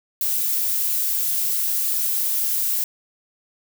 violet noise, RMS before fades -22 dBFS, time 0.21-2.84 s, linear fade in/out 2 ms, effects none

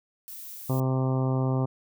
violet noise, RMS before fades -41 dBFS, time 0.28-0.8 s, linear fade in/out 0 ms
harmonic tone, 130.81 Hz, C3, in tune, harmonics 1 / 2 / 3 / 4 / 5 / 6 / 7 / 8 / 9, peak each -24 / -30 / -34 / -36 / -38 / -40 / -41 / -42 / -43 dBFS, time 0.69-1.66 s, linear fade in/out 10 ms
effects none

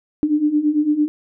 sine beating tone pair, 293.7 / 302.6 Hz, D4 / D#4, 0 / -48 cents, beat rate 8.9 Hz, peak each -20 / -16 dBFS, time 0.23-1.08 s, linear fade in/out 0 ms, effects none

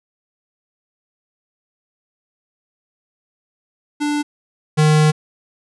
square tone pair in turn, 294.5 / 153.41 Hz, D4 / D#3, +5 / -24 cents, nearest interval major seventh, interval 1129 cents, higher first, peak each -18 / -11 dBFS, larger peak second, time 4-4.23 / 4.77-5.12 s, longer second, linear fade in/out 20 ms, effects resampled to 24000 Hz

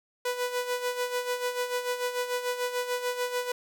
sawtooth tone with tremolo, 493.9 Hz, B4, in tune, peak -22 dBFS, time 0.25-3.52 s, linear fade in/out 5 ms, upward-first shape sine, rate 6.8 Hz, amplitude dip 65%, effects none

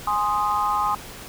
sine chord, Ab major, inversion none, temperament equal, 830.6 / 1046.5 / 1244.5 Hz, Ab5 / C6 / Eb6, 0 / 0 / 0 cents, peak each -24 dBFS, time 0.07-0.95 s, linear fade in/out 5 ms, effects pink hiss -39 dBFS RMS until 1.28 s

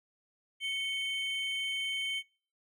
triangle tone pair together, 2217 / 3093 Hz, C#7 / G7, 0 / -24 cents, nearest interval tritone, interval 576 cents, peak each -34 / -32 dBFS, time 0.6-2.23 s, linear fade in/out 50 ms, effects noise-tail reverb RT60 0.4 s tail -24 dB re dry

